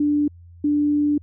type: tone pair in turn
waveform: sine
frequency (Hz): 293.7 / 293.7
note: D4 / D4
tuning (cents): 0 / 0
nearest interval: unison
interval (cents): 0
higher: neither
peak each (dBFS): -16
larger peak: neither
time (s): 0-0.28 / 0.64-1.18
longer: second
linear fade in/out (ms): 5
effects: added 86 Hz sine -42 dBFS peak until 1.22 s